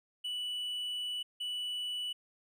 triangle tone bursts at uneven times, 2960 Hz, F#7, in tune, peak -33 dBFS, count 2, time 0.24-1.23 / 1.4-2.13 s, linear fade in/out 10 ms, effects none

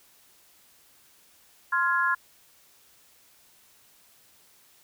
sine chord, F minor, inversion second, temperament just, 1047.7 / 1396.9 / 1676.3 Hz, C6 / F6 / Ab6, +2 / 0 / +16 cents, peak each -26 dBFS, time 1.72-2.15 s, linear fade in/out 10 ms, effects white hiss -59 dBFS RMS until 4.83 s

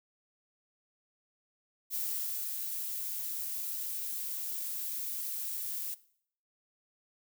violet noise with ADSR envelope, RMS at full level -34 dBFS, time 1.9-5.95 s, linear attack 44 ms, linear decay 580 ms, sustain -3 dB, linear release 19 ms, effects noise-tail reverb RT60 0.6 s tail -19 dB re dry

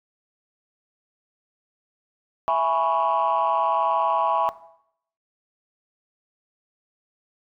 sine chord, C# minor seventh, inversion first, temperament equal with one note detuned, 662.3 / 830.6 / 987.8 / 1108.7 Hz, E5 / G#5 / B5 / C#6, +8 / 0 / 0 / 0 cents, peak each -23 dBFS, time 2.48-4.49 s, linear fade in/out 0 ms, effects noise-tail reverb RT60 0.7 s tail -17 dB re dry + tanh soft clip ceiling -13 dBFS

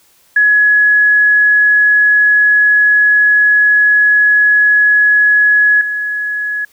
sine tone with level steps, 1686 Hz, G#6, 26 cents sharp, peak -6 / -15 dBFS, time 0.36-6.65 s, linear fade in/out 5 ms, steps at 5.81 s, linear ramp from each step 2 ms, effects white hiss -51 dBFS RMS until 6.72 s

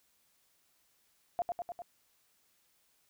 sine tone with echo, 701 Hz, F5, 6 cents sharp, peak -28 dBFS, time 1.39-1.42 s, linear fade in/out 0 ms, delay 100 ms, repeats 4, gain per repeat -3 dB, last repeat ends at 1.82 s, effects white hiss -72 dBFS RMS until 3.09 s

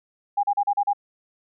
sine tone bursts, 812 Hz, G#5, 39 cents flat, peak -18 dBFS, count 6, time 0.37-0.933 s, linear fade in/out 10 ms, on 63 ms, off 37 ms, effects none

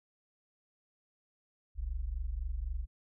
sine tone pair together, 40.05 / 63.9 Hz, E1 / C2, -49 / -40 cents, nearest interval minor sixth, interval 809 cents, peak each -36 / -36 dBFS, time 1.75-2.87 s, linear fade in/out 50 ms, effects none

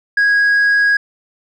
sine tone, 1651 Hz, G#6, 11 cents flat, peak -7 dBFS, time 0.17-0.97 s, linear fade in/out 5 ms, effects tanh soft clip ceiling -9 dBFS

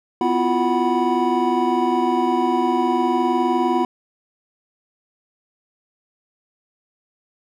triangle tone cluster, 251.1 / 336.6 / 356.3 / 745 / 981 Hz, B3 / E4 / F4 / F#5 / B5, +29 / +36 / +35 / +12 / -12 cents, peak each -21 dBFS, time 0.21-3.85 s, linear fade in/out 2 ms, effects none

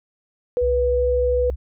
sine tone with pitch glide, 490.9 to 493.7 Hz, B4 to B4, -10 to -1 cents, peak -17 dBFS, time 0.57-1.5 s, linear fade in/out 0 ms, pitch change +9 cents, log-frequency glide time 0.93-1.05 s
sine tone with vibrato, 65.41 Hz, C2, in tune, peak -23 dBFS, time 0.61-1.56 s, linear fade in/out 20 ms, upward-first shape square, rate 13 Hz, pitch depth 30 cents each way
effects none

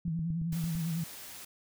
sine tone with vibrato, 164.81 Hz, E3, in tune, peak -30 dBFS, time 0.05-1.04 s, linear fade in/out 5 ms, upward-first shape triangle, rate 9.9 Hz, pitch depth 87 cents each way
click train, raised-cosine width 5 ms, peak -29 dBFS, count 7, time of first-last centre 0.08-0.753 s, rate 8.92 Hz
white noise, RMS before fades -46 dBFS, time 0.52-1.45 s, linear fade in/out 5 ms
effects none

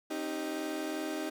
30% pulse chord, C minor, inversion none, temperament equal with one note detuned, 268.5 / 311.1 / 392 Hz, C4 / Eb4 / G4, +45 / 0 / 0 cents, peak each -39 / -33 / -38 dBFS, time 0.1-1.3 s, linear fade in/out 10 ms, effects none

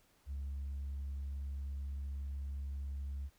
sine tone, 69.3 Hz, C#2, in tune, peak -36 dBFS, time 0.26-3.3 s, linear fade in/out 50 ms, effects tanh soft clip ceiling -36 dBFS + pink hiss -70 dBFS RMS until 3.38 s

